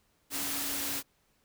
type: tone in noise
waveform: sine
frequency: 281.2 Hz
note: C#4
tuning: 25 cents sharp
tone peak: -43 dBFS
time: 0.3-1.03 s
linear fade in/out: 50 ms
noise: white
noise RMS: -34 dBFS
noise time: 0.3-1.03 s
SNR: -12 dB
effects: pink hiss -71 dBFS RMS until 1.44 s